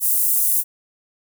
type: high-pass noise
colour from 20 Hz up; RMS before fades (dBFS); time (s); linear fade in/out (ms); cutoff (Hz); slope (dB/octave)
pink; -18; 0-0.64; 50; 10000; 24
effects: none